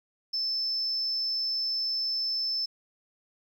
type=tone; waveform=sine; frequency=5274 Hz; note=E8; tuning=in tune; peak=-26 dBFS; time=0.33-2.66 s; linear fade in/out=10 ms; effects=tanh soft clip ceiling -22 dBFS + 10-bit